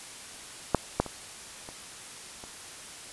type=clicks; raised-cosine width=1 ms; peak=-6 / -8 / -24 / -27 / -29 dBFS; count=5; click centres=0.747 / 1 / 1.063 / 1.689 / 2.439 s; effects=white hiss -44 dBFS RMS until 3.12 s + resampled to 24000 Hz